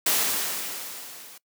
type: noise with level ramp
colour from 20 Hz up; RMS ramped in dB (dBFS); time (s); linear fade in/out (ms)
white; -21 to -46; 0.06-1.38; 5
effects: noise-tail reverb RT60 0.1 s tail -22 dB re dry + high-pass 200 Hz 12 dB/octave